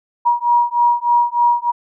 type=beating tone pair; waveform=sine; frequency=954 / 957.3 Hz; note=A#5 / A#5; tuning=+40 / +46 cents; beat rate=3.3 Hz; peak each=-15 dBFS; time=0.25-1.72 s; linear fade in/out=20 ms; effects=none